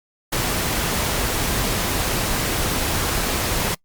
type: noise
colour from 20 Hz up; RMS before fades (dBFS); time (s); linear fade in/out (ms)
pink; -22; 0.32-3.75; 10
effects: noise-tail reverb RT60 0.1 s tail -26 dB re dry + Opus 48 kbps